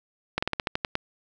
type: slowing click train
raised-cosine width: 0.3 ms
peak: -9 dBFS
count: 9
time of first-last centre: 0.38-0.954 s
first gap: 45 ms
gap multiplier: 1.13
effects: none